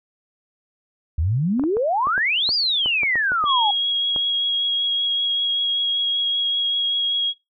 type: exponential two-way sweep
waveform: sine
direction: up then down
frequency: 71.8 to 4978 to 797 Hz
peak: -17 dBFS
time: 1.18-3.71 s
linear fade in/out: 5 ms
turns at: 2.54 s
type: clicks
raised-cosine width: 1 ms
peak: -17 dBFS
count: 12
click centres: 1.596 / 1.638 / 1.769 / 2.071 / 2.179 / 2.491 / 2.86 / 3.033 / 3.156 / 3.319 / 3.44 / 4.162 s
type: tone with vibrato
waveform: sine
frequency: 3300 Hz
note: G#7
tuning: 12 cents flat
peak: -18 dBFS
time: 3.45-7.34 s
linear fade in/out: 50 ms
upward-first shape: triangle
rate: 5.2 Hz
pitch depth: 14 cents each way
effects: noise-tail reverb RT60 0.2 s tail -23 dB re dry + MP3 64 kbps